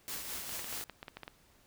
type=noise with tremolo; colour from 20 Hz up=white; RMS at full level=-39 dBFS; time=0.08-0.84 s; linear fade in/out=0 ms; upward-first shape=triangle; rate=4.8 Hz; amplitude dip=45%
type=clicks; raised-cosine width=0.3 ms; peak=-27 dBFS; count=12; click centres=0.493 / 0.593 / 0.644 / 0.727 / 0.778 / 0.812 / 0.897 / 1.029 / 1.082 / 1.17 / 1.233 / 1.279 s
effects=pink hiss -65 dBFS RMS until 1.66 s